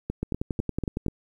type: two click trains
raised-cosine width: 3 ms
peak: -14 / -15 dBFS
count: 10 / 5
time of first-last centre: 0.23-1.063 / 0.1-1.083 s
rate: 10.8 / 4.07 Hz
effects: 9-bit